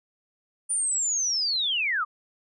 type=linear sweep; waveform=sine; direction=down; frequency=9400 to 1135 Hz; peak=-23 dBFS; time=0.69-2.05 s; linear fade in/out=20 ms; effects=none